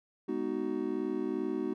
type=chord; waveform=triangle; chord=G# minor seventh; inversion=none; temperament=just; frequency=207.7 / 249.2 / 311.5 / 373.8 Hz; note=G#3 / B3 / D#4 / F#4; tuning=0 / +16 / +2 / +18 cents; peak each=-38 / -35 / -33 / -33 dBFS; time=0.28-1.74 s; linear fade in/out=10 ms; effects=none